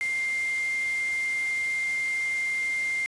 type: tone in noise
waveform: sine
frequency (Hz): 2104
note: C7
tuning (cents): +9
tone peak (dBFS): -25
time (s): 0.01-3.06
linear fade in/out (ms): 0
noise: white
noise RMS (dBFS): -41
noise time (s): 0.01-3.06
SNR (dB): +13
effects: resampled to 22050 Hz